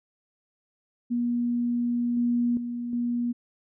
sine tone with level steps, 240 Hz, B3, 49 cents flat, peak -23 / -21 / -29 / -24 dBFS, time 1.1-3.33 s, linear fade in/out 20 ms, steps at 2.17 / 2.57 / 2.93 s, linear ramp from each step 2 ms, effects none

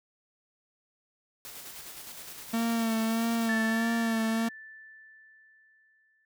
white noise with tremolo, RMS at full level -43 dBFS, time 1.45-3.48 s, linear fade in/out 0 ms, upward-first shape square, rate 9.7 Hz, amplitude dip 30%
45% pulse tone with vibrato, 226.9 Hz, A#3, 47 cents flat, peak -26 dBFS, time 2.53-4.49 s, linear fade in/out 10 ms, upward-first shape sine, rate 1.6 Hz, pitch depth 31 cents each way
sine tone with exponential decay, 1760 Hz, A6, in tune, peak -28 dBFS, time 3.49-6.25 s, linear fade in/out 2 ms, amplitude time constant 600 ms
effects none

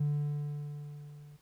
triangle tone with level ramp, 146.7 Hz, D3, 2 cents flat, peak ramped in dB -23 to -48 dBFS, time 0-1.37 s, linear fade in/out 10 ms, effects tanh soft clip ceiling -23 dBFS + pink hiss -68 dBFS RMS until 1.41 s

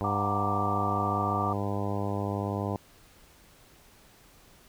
harmonic tone, 100.8 Hz, G2, 49 cents sharp, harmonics 1 / 2 / 3 / 4 / 5 / 6 / 7 / 8 / 9 / 10, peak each -32 / -35 / -37 / -38 / -39 / -40 / -40 / -41 / -42 / -42 dBFS, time 0.01-2.76 s, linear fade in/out 0 ms
sine chord, Gb augmented, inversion none, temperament equal, 740 / 932.3 / 1174.7 Hz, Gb5 / Bb5 / D6, 0 / 0 / 0 cents, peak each -33 / -35 / -30 dBFS, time 0.04-1.53 s, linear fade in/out 5 ms
effects pink hiss -57 dBFS RMS until 4.68 s

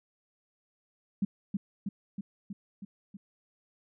sine tone with echo, 198.9 Hz, G3, 25 cents sharp, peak -24 dBFS, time 1.22-1.25 s, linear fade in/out 5 ms, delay 320 ms, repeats 6, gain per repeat -3 dB, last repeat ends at 3.17 s, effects none

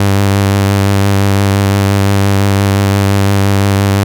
sawtooth tone with vibrato, 99.1 Hz, G2, 19 cents sharp, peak -4 dBFS, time 0-4.04 s, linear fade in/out 5 ms, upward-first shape triangle, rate 5.8 Hz, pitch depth 23 cents each way, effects none

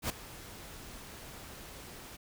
pink noise with ADSR envelope, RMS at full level -31 dBFS, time 0.02-2.17 s, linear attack 78 ms, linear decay 5 ms, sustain -17 dB, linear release 14 ms, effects none

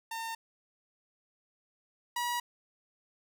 sawtooth tone pair in turn, 908 / 964.2 Hz, A#5 / B5, -46 / -42 cents, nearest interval minor second, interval 104 cents, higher second, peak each -32 / -27 dBFS, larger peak second, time 0.11-0.35 / 2.16-2.4 s, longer neither, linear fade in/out 5 ms, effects none

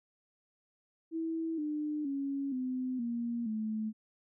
sine tone with pitch steps, 325.8 / 300.5 / 277.1 / 255.6 / 235.8 / 217.4 Hz, E4 / D4 / C#4 / C4 / A#3 / A3, -20 / +40 / -1 / -40 / +20 / -21 cents, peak -32 dBFS, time 1.11-3.93 s, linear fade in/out 50 ms, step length 470 ms, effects none

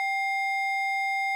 triangle ring-modulated tone, 1447 Hz, F#6, 39 cents flat, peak -20 dBFS, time 0-1.35 s, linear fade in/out 0 ms, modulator 666 Hz, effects none

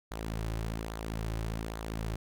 sawtooth tone with flanger, 55 Hz, A1, in tune, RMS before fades -36 dBFS, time 0.11-2.16 s, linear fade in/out 5 ms, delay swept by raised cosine 0.36 to 4.46 ms, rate 1.2 Hz, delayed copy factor -0.5, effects none

